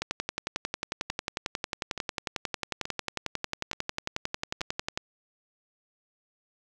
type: two click trains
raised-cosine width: 0.2 ms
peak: -12 / -17 dBFS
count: 56 / 5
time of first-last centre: 0.02-4.975 / 1.1-4.609 s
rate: 11.1 / 1.14 Hz
effects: none